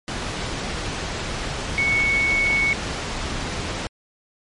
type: tone in noise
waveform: sine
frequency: 2217 Hz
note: C#7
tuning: in tune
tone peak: -17 dBFS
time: 1.78-2.73 s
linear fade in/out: 0 ms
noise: pink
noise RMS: -27 dBFS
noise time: 0.08-3.87 s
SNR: +7 dB
effects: low-pass 6000 Hz 12 dB/octave + MP3 48 kbps